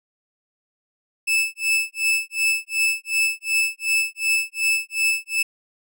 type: tone with tremolo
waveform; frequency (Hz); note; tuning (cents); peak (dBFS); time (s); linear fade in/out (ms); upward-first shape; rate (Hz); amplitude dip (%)
40% pulse; 2624; E7; -9; -15; 1.27-5.43; 10; sine; 2.7; 100
effects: none